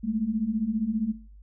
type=beating tone pair; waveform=sine; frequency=208.4 / 223.4 Hz; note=G#3 / A3; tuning=+6 / +27 cents; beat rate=15 Hz; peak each=-29 / -26 dBFS; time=0.03-1.13 s; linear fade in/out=20 ms; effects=noise-tail reverb RT60 0.4 s tail -17 dB re dry + added 50 Hz sine -46 dBFS peak until 1.42 s